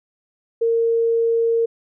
sine tone, 460 Hz, A#4, 23 cents flat, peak -15 dBFS, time 0.61-1.66 s, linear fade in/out 10 ms, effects none

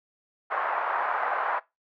pink band-pass noise, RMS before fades -28 dBFS, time 0.5-1.6 s, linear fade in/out 20 ms, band 720 to 1500 Hz, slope 24 dB/octave, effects noise-tail reverb RT60 0.2 s tail -19 dB re dry

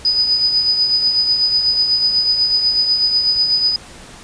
sine tone with tremolo, 4978 Hz, D#8, in tune, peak -10 dBFS, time 0.05-3.76 s, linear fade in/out 2 ms, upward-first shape triangle, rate 8.1 Hz, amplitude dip 55%, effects pink hiss -38 dBFS RMS until 4.23 s + resampled to 22050 Hz

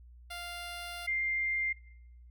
10% pulse / sine tone pair in turn, 698 / 2102 Hz, F5 / C7, -1 / +7 cents, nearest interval octave + perfect fifth, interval 1908 cents, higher second, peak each -31 / -29 dBFS, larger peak second, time 0.3-1.07 / 1.07-1.73 s, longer first, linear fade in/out 10 ms, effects noise-tail reverb RT60 0.9 s tail -21 dB re dry + added 60 Hz sine -51 dBFS peak until 2.3 s

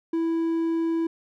triangle tone, 329.6 Hz, E4, in tune, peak -20 dBFS, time 0.13-1.07 s, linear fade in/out 5 ms, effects none

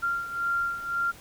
sine beating tone pair, 1386 / 1387.9 Hz, F6 / F6, -14 / -11 cents, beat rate 1.9 Hz, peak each -27 / -32 dBFS, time 0.02-1.12 s, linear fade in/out 20 ms, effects pink hiss -49 dBFS RMS until 1.2 s

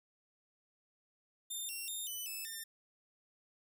5% pulse tone with pitch steps, 3608 / 2735 / 3653 / 2998 / 2613 / 1802 Hz, A7 / F7 / A#7 / F#7 / E7 / A6, +43 / -37 / -36 / +22 / -16 / +41 cents, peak -32 dBFS, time 1.5-2.64 s, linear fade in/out 10 ms, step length 190 ms, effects none

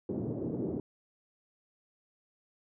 white band-pass noise, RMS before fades -35 dBFS, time 0.09-0.8 s, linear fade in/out 2 ms, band 100 to 400 Hz, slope 24 dB/octave, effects none

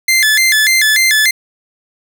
sawtooth tone with vibrato, 1900 Hz, A#6, 33 cents sharp, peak -5 dBFS, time 0.08-1.31 s, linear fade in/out 5 ms, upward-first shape square, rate 3.4 Hz, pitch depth 160 cents each way, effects none

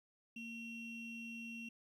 triangle ring-modulated tone, 1480 Hz, F#6, in tune, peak -40 dBFS, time 0.36-1.69 s, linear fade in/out 5 ms, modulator 1250 Hz, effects 13-bit

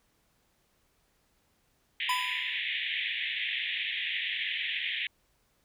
pink band-pass noise, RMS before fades -33 dBFS, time 2-5.07 s, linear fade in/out 2 ms, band 1800 to 3600 Hz, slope 96 dB/octave
square tone with exponential decay, 999 Hz, B5, 20 cents sharp, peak -26 dBFS, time 2.09-2.6 s, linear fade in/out 5 ms, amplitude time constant 110 ms
effects pink hiss -71 dBFS RMS until 5.64 s

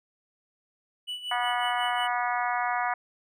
triangle tone with tremolo, 2960 Hz, F#7, in tune, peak -29 dBFS, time 1.07-2.08 s, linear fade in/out 20 ms, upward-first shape sine, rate 5.5 Hz, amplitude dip 70%
harmonic tone, 243.4 Hz, B3, 25 cents flat, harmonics 3 / 4 / 5 / 6 / 7 / 8 / 9, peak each -29 / -31 / -33 / -35 / -36 / -37 / -38 dBFS, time 1.31-2.94 s, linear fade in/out 5 ms
effects none

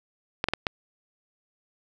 clicks, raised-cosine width 0.3 ms, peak -8 dBFS, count 4, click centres 0.441 / 0.486 / 0.536 / 0.668 s, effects none

